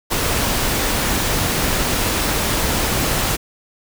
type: noise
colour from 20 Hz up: pink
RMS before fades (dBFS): -19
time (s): 0.1-3.37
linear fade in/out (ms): 20
effects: none